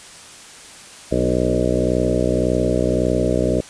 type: harmonic tone with a mistuned harmonic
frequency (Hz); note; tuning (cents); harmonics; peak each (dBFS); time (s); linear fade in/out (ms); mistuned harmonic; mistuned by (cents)
61.8; B1; +2; 1 / 2 / 3 / 4 / 5 / 6 / 7 / 8 / 9 / 10; -25 / -25 / -25 / -25 / -25 / -25 / -25 / -25 / -25 / -25; 1.11-3.61; 10; 5; -20
effects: white hiss -40 dBFS RMS until 3.69 s + resampled to 22050 Hz